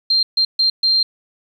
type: tone bursts at uneven times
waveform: sine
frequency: 4175 Hz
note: C8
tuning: 5 cents flat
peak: -12 dBFS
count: 4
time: 0.1-0.23 / 0.37-0.45 / 0.59-0.7 / 0.83-1.03 s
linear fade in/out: 5 ms
effects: 8-bit

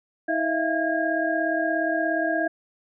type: tone cluster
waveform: sine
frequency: 321.2 / 648 / 685 / 1631 Hz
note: E4 / E5 / F5 / G#6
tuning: -45 / -30 / -34 / -32 cents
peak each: -27 dBFS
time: 0.28-2.48 s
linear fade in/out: 10 ms
effects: none

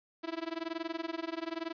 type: tone with amplitude modulation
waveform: sawtooth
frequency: 329.6 Hz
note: E4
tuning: in tune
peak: -28 dBFS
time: 0.23-1.73 s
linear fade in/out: 20 ms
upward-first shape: sine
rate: 21 Hz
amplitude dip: 95%
effects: resampled to 11025 Hz + 10-bit

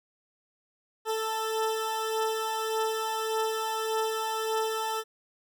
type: beating tone pair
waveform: 20% pulse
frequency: 440 / 441.7 Hz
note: A4 / A4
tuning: 0 / +7 cents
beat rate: 1.7 Hz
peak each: -29 / -24 dBFS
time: 1.05-5.04 s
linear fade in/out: 50 ms
effects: none

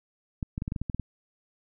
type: clicks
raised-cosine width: 5 ms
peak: -18 dBFS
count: 10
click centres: 0.428 / 0.579 / 0.621 / 0.679 / 0.721 / 0.762 / 0.816 / 0.898 / 0.946 / 0.997 s
effects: none

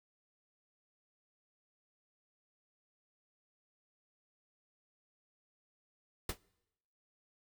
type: noise with exponential decay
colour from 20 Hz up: pink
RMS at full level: -31 dBFS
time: 6.29-6.38 s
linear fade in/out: 5 ms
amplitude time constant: 18 ms
effects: noise-tail reverb RT60 0.9 s tail -25 dB re dry

